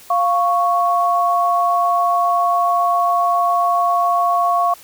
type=tone pair together; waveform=sine; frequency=698.5 / 1108.8 Hz; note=F5 / C#6; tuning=0 / 0 cents; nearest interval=minor sixth; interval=800 cents; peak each=-16 dBFS; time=0.1-4.74 s; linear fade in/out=5 ms; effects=white hiss -43 dBFS RMS until 4.83 s